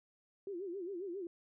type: tone with vibrato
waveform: sine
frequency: 370 Hz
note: F#4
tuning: in tune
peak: -39 dBFS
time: 0.47-1.27 s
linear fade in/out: 2 ms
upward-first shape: sine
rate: 7.4 Hz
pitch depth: 160 cents each way
effects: none